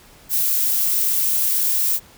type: noise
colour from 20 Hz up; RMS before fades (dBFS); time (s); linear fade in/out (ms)
violet; -19; 0.29-2; 50
effects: pink hiss -48 dBFS RMS until 2.17 s